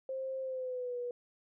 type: tone with pitch glide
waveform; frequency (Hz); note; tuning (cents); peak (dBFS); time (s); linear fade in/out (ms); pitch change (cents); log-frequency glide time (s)
sine; 528 to 487; C5 to B4; +16 to -24; -35; 0.09-1.11; 2; -140; 0.41-0.98
effects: none